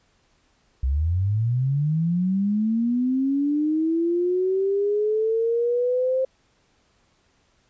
sine linear sweep, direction up, 61.74 to 527 Hz, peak -19 dBFS, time 0.83-6.25 s, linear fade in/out 5 ms, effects pink hiss -64 dBFS RMS until 7.69 s + resampled to 16000 Hz

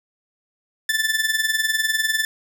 sawtooth tone with tremolo, 1760 Hz, A6, in tune, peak -12 dBFS, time 0.89-2.25 s, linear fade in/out 2 ms, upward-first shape triangle, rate 20 Hz, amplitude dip 80%, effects none

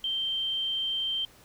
sine tone, 3136 Hz, G7, in tune, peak -27 dBFS, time 0.04-1.25 s, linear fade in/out 2 ms, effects pink hiss -56 dBFS RMS until 1.44 s

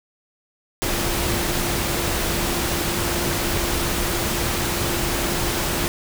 sine tone in noise, 345.5 Hz, F4, 19 cents flat, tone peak -30 dBFS, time 0.82-5.88 s, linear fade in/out 0 ms, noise pink, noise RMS -23 dBFS, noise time 0.82-5.88 s, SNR -10 dB, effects none

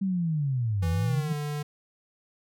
sine linear two-way sweep, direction down then up, 198 to 84.5 to 166 Hz, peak -24 dBFS, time 0.01-1.33 s, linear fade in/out 10 ms, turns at 0.9 s
square tone with pitch glide, 164.81 to 147.68 Hz, E3 to D3, 0 to +10 cents, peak -30 dBFS, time 0.82-1.63 s, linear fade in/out 10 ms, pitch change -190 cents, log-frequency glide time 1.04-1.33 s
effects none

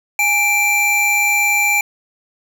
square tone pair together, 828.6 / 2349 Hz, G#5 / D7, -4 / 0 cents, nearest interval octave + tritone, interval 1804 cents, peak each -22 / -14 dBFS, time 0.19-1.81 s, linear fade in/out 2 ms, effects none

